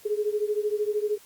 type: beating tone pair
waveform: sine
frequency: 415.3 / 428.3 Hz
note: G#4 / A4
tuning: 0 / -47 cents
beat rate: 13 Hz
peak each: -26 / -28 dBFS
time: 0.05-1.18 s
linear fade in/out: 10 ms
effects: white hiss -53 dBFS RMS until 1.25 s + Opus 48 kbps